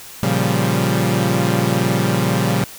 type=chord; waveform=sawtooth; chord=G half-diminished seventh; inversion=first; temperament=equal; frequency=116.54 / 138.59 / 174.61 / 196 Hz; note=Bb2 / Db3 / F3 / G3; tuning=0 / 0 / 0 / 0 cents; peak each=-17 dBFS; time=0.23-2.64 s; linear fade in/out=0 ms; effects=white hiss -37 dBFS RMS until 2.78 s